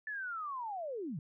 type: linear sweep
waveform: sine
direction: down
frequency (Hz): 1760 to 127.5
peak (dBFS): -37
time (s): 0.07-1.19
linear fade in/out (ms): 2
effects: none